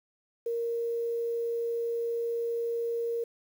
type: tone with quantisation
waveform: sine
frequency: 466.2 Hz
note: A#4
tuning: in tune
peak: -28 dBFS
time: 0.46-3.24 s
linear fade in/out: 5 ms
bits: 9
effects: none